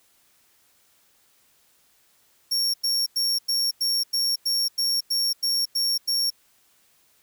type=tone bursts; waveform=40% pulse; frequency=5520 Hz; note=F8; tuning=21 cents flat; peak=-20 dBFS; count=12; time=2.51-6.304 s; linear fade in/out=10 ms; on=230 ms; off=94 ms; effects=white hiss -62 dBFS RMS until 7.22 s